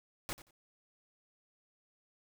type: noise with echo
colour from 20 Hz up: pink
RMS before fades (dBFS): -39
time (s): 0.29-0.33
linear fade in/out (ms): 0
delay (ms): 89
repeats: 2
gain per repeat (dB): -15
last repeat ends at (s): 0.508
effects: none